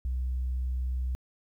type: tone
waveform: sine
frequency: 63.3 Hz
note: B1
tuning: 43 cents sharp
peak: -26 dBFS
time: 0.05-1.15 s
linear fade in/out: 0 ms
effects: tanh soft clip ceiling -25 dBFS + 11-bit